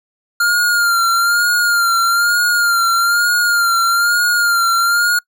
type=tone with vibrato; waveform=square; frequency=1402 Hz; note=F6; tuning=6 cents sharp; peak=-12 dBFS; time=0.4-5.19 s; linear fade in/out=5 ms; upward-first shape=sine; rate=1.1 Hz; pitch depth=43 cents each way; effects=noise-tail reverb RT60 0.1 s tail -25 dB re dry